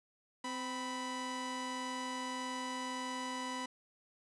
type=tone pair together; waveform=sawtooth; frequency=257.5 / 988.3 Hz; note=C4 / B5; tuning=-28 / +1 cents; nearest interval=octave + major seventh; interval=2329 cents; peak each=-38 / -36 dBFS; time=0.44-3.66 s; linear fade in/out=5 ms; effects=resampled to 22050 Hz